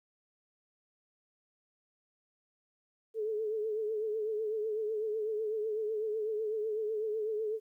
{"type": "tone with vibrato", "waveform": "sine", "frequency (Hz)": 432.4, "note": "A4", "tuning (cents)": -30, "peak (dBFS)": -31, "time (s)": [3.14, 7.6], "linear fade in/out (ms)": 50, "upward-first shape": "triangle", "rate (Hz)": 8, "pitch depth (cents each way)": 72, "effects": ["12-bit"]}